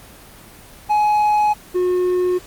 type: tone pair in turn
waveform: triangle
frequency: 841 / 361.9 Hz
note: G#5 / F#4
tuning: +22 / -38 cents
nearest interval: octave + minor third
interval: 1460 cents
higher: first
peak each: -11 / -13 dBFS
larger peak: first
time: 0.89-1.54 / 1.74-2.39 s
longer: neither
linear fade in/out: 20 ms
effects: pink hiss -42 dBFS RMS until 2.46 s + Opus 24 kbps